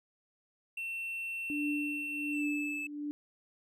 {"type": "tone with pitch glide", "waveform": "triangle", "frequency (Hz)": [2700, 2620], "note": ["E7", "E7"], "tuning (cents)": [41, -11], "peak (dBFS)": -34, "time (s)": [0.77, 2.87], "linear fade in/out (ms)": 5, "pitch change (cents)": -52, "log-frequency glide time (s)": [2.32, 2.46]}
{"type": "tone with tremolo", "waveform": "sine", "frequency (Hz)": 293.7, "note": "D4", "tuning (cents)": 0, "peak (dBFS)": -30, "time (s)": [1.5, 3.11], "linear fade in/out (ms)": 0, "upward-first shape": "triangle", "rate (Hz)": 1.3, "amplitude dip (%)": 85}
{"effects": []}